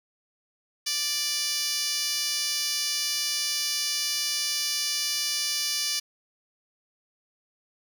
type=tone with high-pass filter; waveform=15% pulse; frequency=587 Hz; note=D5; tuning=1 cent flat; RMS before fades=-28 dBFS; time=0.86-6 s; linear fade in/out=10 ms; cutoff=4100 Hz; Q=5.8; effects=none